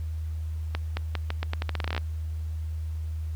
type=accelerating click train; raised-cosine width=0.3 ms; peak=-14 dBFS; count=17; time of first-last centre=0.75-1.978 s; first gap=220 ms; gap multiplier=0.83; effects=added 79 Hz sine -29 dBFS peak until 3.35 s + pink hiss -57 dBFS RMS until 3.35 s